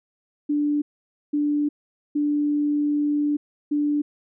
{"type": "tone bursts at uneven times", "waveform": "sine", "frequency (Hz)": 293.7, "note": "D4", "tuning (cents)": 0, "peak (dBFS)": -19, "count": 4, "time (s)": [[0.49, 0.82], [1.33, 1.69], [2.15, 3.37], [3.71, 4.02]], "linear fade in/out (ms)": 10, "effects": []}